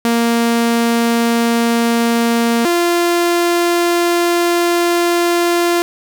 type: tone pair in turn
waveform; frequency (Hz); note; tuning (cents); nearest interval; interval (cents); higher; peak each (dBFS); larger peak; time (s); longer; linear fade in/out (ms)
sawtooth; 233.1 / 345.7; A#3 / F4; 0 / -18; perfect fifth; 682; second; -8; neither; 0.05-2.65 / 2.65-5.82; second; 0
effects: none